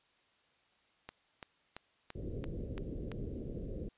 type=click train; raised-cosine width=0.3 ms; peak=-28 dBFS; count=7; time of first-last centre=1.09-3.117 s; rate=2.96 Hz
type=low-pass noise; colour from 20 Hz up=pink; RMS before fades=-41 dBFS; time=2.15-3.89 s; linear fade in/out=5 ms; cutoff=520 Hz; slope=48 dB/octave
effects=white hiss -71 dBFS RMS until 3.97 s + resampled to 8000 Hz